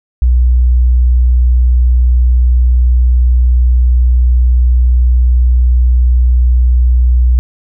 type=tone; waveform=sine; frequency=61.4 Hz; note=B1; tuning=9 cents flat; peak=-5 dBFS; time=0.22-7.39 s; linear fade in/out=0 ms; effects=none